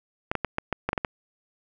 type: clicks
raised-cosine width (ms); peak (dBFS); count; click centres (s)
0.5; -10; 9; 0.315 / 0.353 / 0.447 / 0.584 / 0.727 / 0.89 / 0.931 / 0.978 / 1.048
effects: none